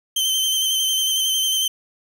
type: tone with vibrato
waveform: sawtooth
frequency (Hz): 3105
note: G7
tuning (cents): -17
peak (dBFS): -15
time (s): 0.16-1.68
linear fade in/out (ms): 5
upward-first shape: square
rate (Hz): 11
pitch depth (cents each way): 20
effects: none